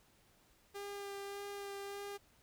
sawtooth tone with vibrato, 400.8 Hz, G4, 38 cents sharp, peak -39 dBFS, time 0.74-2.18 s, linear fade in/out 20 ms, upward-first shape sine, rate 1.7 Hz, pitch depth 13 cents each way, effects pink hiss -69 dBFS RMS until 2.42 s

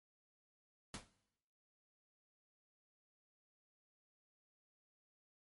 pink noise with exponential decay, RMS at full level -42 dBFS, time 0.94-1.11 s, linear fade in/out 2 ms, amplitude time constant 35 ms, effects noise-tail reverb RT60 0.9 s tail -19 dB re dry + MP3 48 kbps

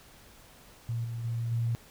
sine tone with level steps, 116.54 Hz, A#2, in tune, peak -29 / -33 / -29 / -26 dBFS, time 0.89-1.75 s, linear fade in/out 0 ms, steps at 1.04 / 1.24 / 1.51 s, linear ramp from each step 10 ms, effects pink hiss -55 dBFS RMS until 1.9 s

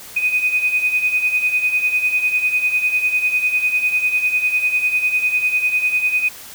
sine beating tone pair, 2489 / 2499 Hz, D#7 / D#7, 0 / +7 cents, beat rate 10 Hz, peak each -22 / -16 dBFS, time 0.16-6.29 s, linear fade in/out 10 ms, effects white hiss -37 dBFS RMS until 6.54 s

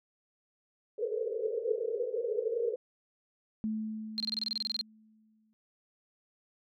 white band-pass noise, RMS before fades -33 dBFS, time 0.98-2.76 s, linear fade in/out 5 ms, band 430 to 490 Hz, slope 96 dB/octave
sine tone with exponential decay, 217.6 Hz, A3, 19 cents flat, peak -29 dBFS, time 3.64-5.53 s, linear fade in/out 0 ms, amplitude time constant 410 ms
sine tone bursts, 4186 Hz, C8, in tune, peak -29 dBFS, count 14, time 4.18-4.812 s, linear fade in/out 0 ms, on 21 ms, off 26 ms
effects none

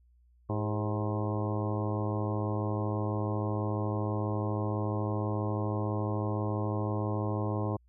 harmonic tone with a mistuned harmonic, 106.1 Hz, G#2, 38 cents sharp, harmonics 1 / 2 / 3 / 4 / 5 / 6 / 7 / 8 / 9 / 10, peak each -31 / -38 / -37 / -39 / -40 / -42 / -44 / -45 / -44 / -43 dBFS, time 0.49-7.77 s, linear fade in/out 10 ms, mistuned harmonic 4, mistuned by -58 cents, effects added 60 Hz sine -60 dBFS peak until 7.88 s

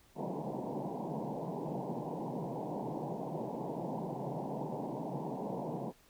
pink band-pass noise, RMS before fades -39 dBFS, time 0.15-5.93 s, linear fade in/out 50 ms, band 130 to 970 Hz, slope 96 dB/octave, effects pink hiss -65 dBFS RMS until 6.09 s

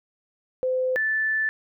sine tone pair in turn, 513 / 1754.7 Hz, C5 / A6, -34 / -5 cents, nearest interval octave + major sixth, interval 2129 cents, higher second, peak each -21 dBFS, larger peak neither, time 0.63-0.96 / 0.96-1.49 s, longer second, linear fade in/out 0 ms, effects none

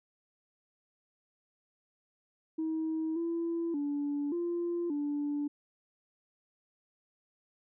sine tone with pitch steps, 318.7 / 335.7 / 288.2 / 344.9 / 290.9 Hz, D#4 / E4 / D4 / F4 / D4, +42 / +32 / -33 / -22 / -16 cents, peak -29 dBFS, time 2.58-5.48 s, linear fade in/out 10 ms, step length 580 ms, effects tanh soft clip ceiling -27 dBFS

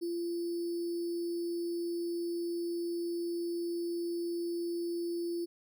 sine tone with sample-and-hold, 342.9 Hz, F4, 32 cents flat, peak -32 dBFS, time 0.01-5.46 s, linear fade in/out 20 ms, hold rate 4900 Hz, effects none

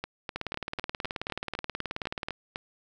two click trains, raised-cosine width 0.3 ms, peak -16 / -17 dBFS, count 37 / 11, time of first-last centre 0.36-2.285 / 0.04-2.559 s, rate 18.7 / 3.97 Hz, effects none

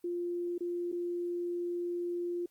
sine tone with dropouts, 349.2 Hz, F4, in tune, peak -32 dBFS, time 0.04-2.46 s, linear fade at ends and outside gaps 5 ms, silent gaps 0.581-0.606 / 0.918-0.925 s, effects white hiss -72 dBFS RMS until 2.5 s + Opus 32 kbps

